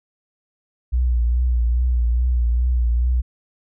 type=tone with vibrato; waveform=sine; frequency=60.3 Hz; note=B1; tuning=41 cents flat; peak=-15 dBFS; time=0.92-3.22 s; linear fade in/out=20 ms; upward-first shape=triangle; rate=2.4 Hz; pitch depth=67 cents each way; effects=none